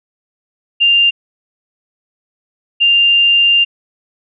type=tone pair in turn; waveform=sine; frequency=2794 / 2794 Hz; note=F7 / F7; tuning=0 / 0 cents; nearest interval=unison; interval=0 cents; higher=neither; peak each=-7 dBFS; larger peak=neither; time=0.8-1.11 / 2.8-3.65 s; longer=second; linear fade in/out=20 ms; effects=none